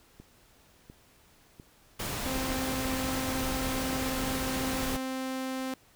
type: click train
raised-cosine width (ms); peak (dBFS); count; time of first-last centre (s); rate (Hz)
3; -34; 5; 0.2-2.997; 1.43
type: noise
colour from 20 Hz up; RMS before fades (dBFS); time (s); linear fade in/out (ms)
pink; -34; 1.99-4.97; 10
type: tone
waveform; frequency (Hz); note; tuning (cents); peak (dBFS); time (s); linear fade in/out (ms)
sawtooth; 261.6; C4; 0; -28; 2.26-5.74; 2
effects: pink hiss -61 dBFS RMS until 5.95 s